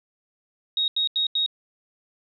sine tone bursts, 3763 Hz, A#7, 16 cents sharp, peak -20 dBFS, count 4, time 0.77-1.462 s, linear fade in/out 2 ms, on 110 ms, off 84 ms, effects none

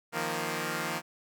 5% pulse chord, Eb suspended second, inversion none, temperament equal, 155.56 / 174.61 / 233.1 Hz, Eb3 / F3 / Bb3, 0 / 0 / 0 cents, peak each -24 dBFS, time 0.12-1.02 s, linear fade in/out 50 ms, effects none

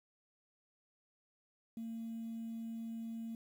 sine tone, 227.3 Hz, A#3, 43 cents flat, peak -39 dBFS, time 1.77-3.35 s, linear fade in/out 2 ms, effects tanh soft clip ceiling -37 dBFS + 11-bit

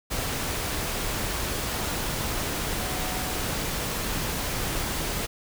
sine tone in noise, 740 Hz, F#5, in tune, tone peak -38 dBFS, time 2.78-3.43 s, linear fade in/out 20 ms, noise pink, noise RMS -29 dBFS, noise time 0.1-5.27 s, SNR -12 dB, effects none

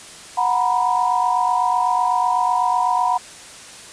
sine tone cluster, 734 / 946 / 994 Hz, F#5 / A#5 / B5, -14 / +25 / +11 cents, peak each -20 dBFS, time 0.37-3.18 s, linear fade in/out 10 ms, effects white hiss -39 dBFS RMS until 3.92 s + resampled to 22050 Hz

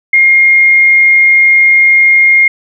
sine tone, 2131 Hz, C7, 31 cents sharp, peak -3 dBFS, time 0.13-2.48 s, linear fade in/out 5 ms, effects none

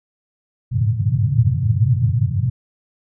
white band-pass noise, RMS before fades -17 dBFS, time 0.71-2.5 s, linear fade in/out 10 ms, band 100 to 130 Hz, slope 48 dB/octave, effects none

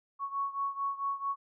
sine beating tone pair, 1108.7 / 1113.2 Hz, C#6 / C#6, 0 / +7 cents, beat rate 4.5 Hz, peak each -33 / -36 dBFS, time 0.19-1.36 s, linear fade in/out 50 ms, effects none

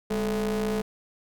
45% pulse ring-modulated tone, 115.5 Hz, A#2, 16 cents flat, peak -22 dBFS, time 0.1-0.82 s, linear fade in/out 10 ms, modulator 319 Hz, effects none

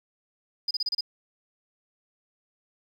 sine tone bursts, 4954 Hz, D#8, 8 cents flat, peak -24 dBFS, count 6, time 0.68-1.009 s, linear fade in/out 5 ms, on 29 ms, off 31 ms, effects 9-bit

